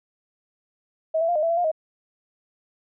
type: tone with pitch steps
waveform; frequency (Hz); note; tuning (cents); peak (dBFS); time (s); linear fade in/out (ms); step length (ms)
sine; 640 / 663 / 698 / 612 / 664 / 675 / 706 / 631; D#5 / E5 / F5 / D#5 / E5 / E5 / F5 / D#5; +49 / +10 / -1 / -29 / +12 / +41 / +19 / +24; -19; 1.14-1.716; 10; 72
effects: none